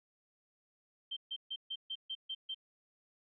sine tone bursts, 3136 Hz, G7, in tune, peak -37 dBFS, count 8, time 1.11-2.546 s, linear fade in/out 10 ms, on 57 ms, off 140 ms, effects none

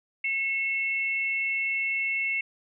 sine tone pair together, 2184 / 2688 Hz, C#7 / E7, -26 / +33 cents, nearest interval major third, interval 359 cents, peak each -26 / -31 dBFS, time 0.24-2.41 s, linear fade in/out 5 ms, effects none

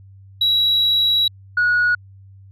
sine tone pair in turn, 3888 / 1456.4 Hz, B7 / F#6, -28 / -28 cents, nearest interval octave + perfect fourth, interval 1700 cents, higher first, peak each -12 dBFS, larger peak neither, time 0.41-1.28 / 1.57-1.95 s, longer first, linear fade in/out 5 ms, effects tanh soft clip ceiling -11 dBFS + added 97 Hz sine -41 dBFS peak until 2.51 s

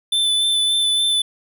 square tone with vibrato, 3520 Hz, A7, in tune, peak -16 dBFS, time 0.12-1.22 s, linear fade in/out 5 ms, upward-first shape sine, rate 3.5 Hz, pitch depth 15 cents each way, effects none

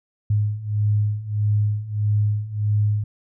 sine beating tone pair, 103.83 / 105.43 Hz, G#2 / G#2, 0 / +27 cents, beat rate 1.6 Hz, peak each -23 / -20 dBFS, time 0.3-3.04 s, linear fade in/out 5 ms, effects none

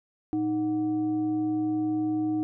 sine tone with frequency modulation, 310.8 Hz, D#4, 2 cents flat, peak -24 dBFS, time 0.33-2.43 s, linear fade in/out 0 ms, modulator 425 Hz, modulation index 0.34, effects none

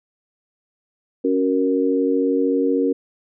sine chord, F# major, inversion second, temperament equal, 277.2 / 370 / 466.2 Hz, C#4 / F#4 / A#4, 0 / 0 / 0 cents, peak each -19 / -23 / -20 dBFS, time 1.24-2.93 s, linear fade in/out 10 ms, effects none

